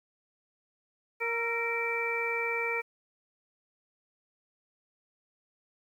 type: harmonic tone with a mistuned harmonic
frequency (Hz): 466.2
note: A#4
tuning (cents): 0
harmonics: 1 / 2 / 3 / 4 / 5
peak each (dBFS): -34 / -38 / -39 / -39 / -31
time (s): 1.2-2.82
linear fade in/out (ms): 20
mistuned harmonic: 3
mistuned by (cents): -51
effects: 10-bit